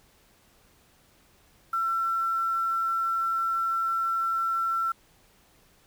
sine tone with quantisation, 1347 Hz, E6, 37 cents sharp, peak -24 dBFS, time 1.73-4.92 s, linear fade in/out 5 ms, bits 8, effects pink hiss -61 dBFS RMS until 5.86 s

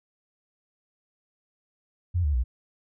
sine tone with pitch steps, 88.2 / 73.32 / 60.94 Hz, F2 / D2 / B1, +18 / -2 / -22 cents, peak -21 dBFS, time 2.14-2.44 s, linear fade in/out 20 ms, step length 100 ms, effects none

